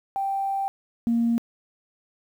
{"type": "tone pair in turn", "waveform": "sine", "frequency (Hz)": [784, 233.1], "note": ["G5", "A#3"], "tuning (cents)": [0, 0], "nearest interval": "octave + major sixth", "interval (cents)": 2100, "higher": "first", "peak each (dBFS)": [-23, -18], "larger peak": "second", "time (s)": [[0.16, 0.68], [1.07, 1.38]], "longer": "first", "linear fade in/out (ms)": 0, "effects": ["tanh soft clip ceiling -15 dBFS", "9-bit"]}